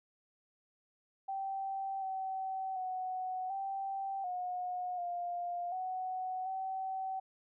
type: tone with pitch steps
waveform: sine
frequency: 777 / 764 / 743 / 780 / 724 / 702 / 744 / 763 Hz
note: G5 / G5 / F#5 / G5 / F#5 / F5 / F#5 / G5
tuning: -16 / -45 / +7 / -9 / -38 / +9 / +9 / -47 cents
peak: -35 dBFS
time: 1.28-7.2 s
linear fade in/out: 10 ms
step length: 740 ms
effects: none